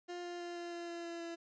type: tone with pitch steps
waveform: 30% pulse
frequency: 352.1 / 349.9 / 347.7 / 345.5 / 343.3 / 341.1 / 338.9 / 336.8 Hz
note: F4 / F4 / F4 / F4 / F4 / F4 / E4 / E4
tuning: +14 / +3 / -8 / -19 / -30 / -41 / +48 / +37 cents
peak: -39 dBFS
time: 0.08-1.36 s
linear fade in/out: 20 ms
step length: 160 ms
effects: resampled to 16000 Hz + 13-bit